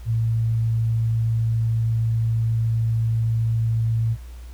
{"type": "tone", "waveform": "sine", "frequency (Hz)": 113.5, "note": "A#2", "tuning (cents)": -46, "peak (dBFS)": -18, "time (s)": [0.05, 4.17], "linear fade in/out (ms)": 50, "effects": ["added 60 Hz sine -35 dBFS peak until 4.53 s", "pink hiss -52 dBFS RMS until 4.53 s"]}